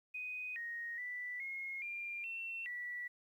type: tone with pitch steps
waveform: sine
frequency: 2497 / 1870 / 1975 / 2157 / 2392 / 2702 / 1952 Hz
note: D#7 / A#6 / B6 / C#7 / D7 / E7 / B6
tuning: +6 / +5 / 0 / -48 / +31 / +42 / -21 cents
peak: -40 dBFS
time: 0.14-3.08 s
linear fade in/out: 10 ms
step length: 420 ms
effects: 12-bit